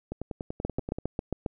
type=two click trains; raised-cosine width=2 ms; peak=-20 / -15 dBFS; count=10 / 7; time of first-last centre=0.12-0.985 / 0.65-1.462 s; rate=10.4 / 7.39 Hz; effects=none